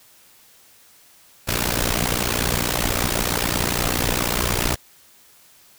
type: noise with amplitude modulation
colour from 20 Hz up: pink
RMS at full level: -18 dBFS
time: 1.47-4.76 s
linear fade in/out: 20 ms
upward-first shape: sine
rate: 60 Hz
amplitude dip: 90%
effects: white hiss -52 dBFS RMS until 5.78 s